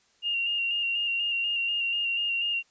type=tone with vibrato; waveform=sine; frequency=2794 Hz; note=F7; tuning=in tune; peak=-25 dBFS; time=0.22-2.63 s; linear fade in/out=50 ms; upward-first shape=square; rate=4.1 Hz; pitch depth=24 cents each way; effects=white hiss -65 dBFS RMS until 2.7 s + resampled to 16000 Hz